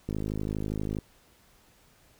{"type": "click train", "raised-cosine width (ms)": 3, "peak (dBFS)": -19, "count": 48, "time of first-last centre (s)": [0.09, 0.987], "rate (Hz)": 52.4, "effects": ["pink hiss -61 dBFS RMS until 2.19 s"]}